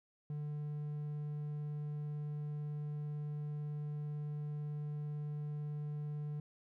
triangle tone, 148.5 Hz, D3, 20 cents sharp, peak -36 dBFS, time 0.3-6.4 s, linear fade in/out 2 ms, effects none

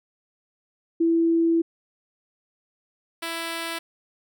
sine / 5% pulse tone pair in turn, 331.9 / 331.9 Hz, E4 / E4, +12 / +12 cents, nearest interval unison, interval 0 cents, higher neither, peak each -17 dBFS, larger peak neither, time 1-1.62 / 3.22-3.79 s, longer first, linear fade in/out 10 ms, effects none

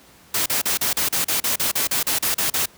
white noise bursts, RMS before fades -21 dBFS, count 15, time 0.34-2.658 s, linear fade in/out 5 ms, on 120 ms, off 37 ms, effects pink hiss -50 dBFS RMS until 2.77 s + high-pass 60 Hz 12 dB/octave

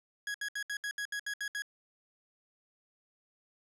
40% pulse tone bursts, 1663 Hz, G#6, 2 cents sharp, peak -33 dBFS, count 10, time 0.27-1.621 s, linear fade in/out 2 ms, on 73 ms, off 69 ms, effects low-pass 11000 Hz 12 dB/octave + 11-bit

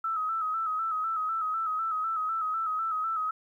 sine tone with vibrato, 1294 Hz, E6, 32 cents flat, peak -27 dBFS, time 0.04-3.31 s, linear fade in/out 5 ms, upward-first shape square, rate 4 Hz, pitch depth 43 cents each way, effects 11-bit

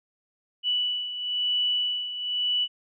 sine beating tone pair, 2960 / 2961 Hz, F#7 / F#7, 0 / +1 cents, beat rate 1 Hz, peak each -25 / -31 dBFS, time 0.63-2.68 s, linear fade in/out 50 ms, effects none

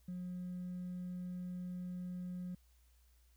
triangle tone with hard clipping, 180 Hz, F#3, 47 cents flat, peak -40 dBFS, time 0.08-2.55 s, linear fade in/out 5 ms, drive 2 dB, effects added 60 Hz sine -65 dBFS peak until 3.36 s + white hiss -75 dBFS RMS until 3.36 s

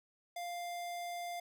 square tone, 698.5 Hz, F5, in tune, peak -40 dBFS, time 0.36-1.4 s, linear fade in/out 5 ms, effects none

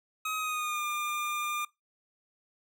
25% pulse tone with pitch glide, 1266 to 1201.9 Hz, D#6 to D6, +30 to +40 cents, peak -27 dBFS, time 0.25-1.65 s, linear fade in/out 5 ms, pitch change -90 cents, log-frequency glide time 0.37-0.84 s, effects noise-tail reverb RT60 0.2 s tail -22 dB re dry

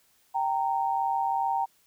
sine tone pair together, 781.4 / 924 Hz, G5 / A#5, -6 / -16 cents, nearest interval minor third, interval 290 cents, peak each -27 dBFS, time 0.34-1.66 s, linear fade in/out 20 ms, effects white hiss -65 dBFS RMS until 1.86 s

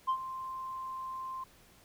sine tone with ADSR envelope, 1046.5 Hz, C6, in tune, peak -23 dBFS, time 0.07-1.44 s, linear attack 23 ms, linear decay 75 ms, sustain -14 dB, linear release 6 ms, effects tanh soft clip ceiling -25 dBFS + pink hiss -61 dBFS RMS until 1.84 s

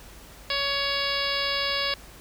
harmonic tone, 560 Hz, C#5, 18 cents sharp, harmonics 1 / 2 / 3 / 4 / 5 / 6 / 7 / 8 / 9, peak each -33 / -33 / -33 / -33 / -33 / -33 / -33 / -33 / -33 dBFS, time 0.5-1.94 s, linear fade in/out 2 ms, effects added 50 Hz sine -48 dBFS peak until 2.2 s + pink hiss -48 dBFS RMS until 2.2 s

